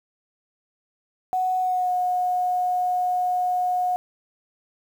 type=tone with pitch glide; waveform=sine; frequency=740 to 725.6 Hz; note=F#5 to F#5; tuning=0 to -34 cents; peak=-20 dBFS; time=1.33-3.96 s; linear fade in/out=0 ms; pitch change=-34 cents; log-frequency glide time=1.6-1.91 s; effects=8-bit